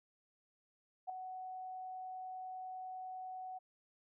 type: tone with ADSR envelope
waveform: sine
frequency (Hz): 745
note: F#5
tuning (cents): +12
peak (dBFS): -35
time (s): 1.07-3.59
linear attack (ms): 26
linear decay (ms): 3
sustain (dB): -8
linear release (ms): 16
effects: none